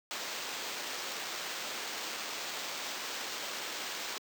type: noise with sample-and-hold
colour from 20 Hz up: white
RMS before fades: -39 dBFS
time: 0.11-4.18 s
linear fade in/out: 0 ms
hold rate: 11025 Hz
effects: high-pass 300 Hz 12 dB/octave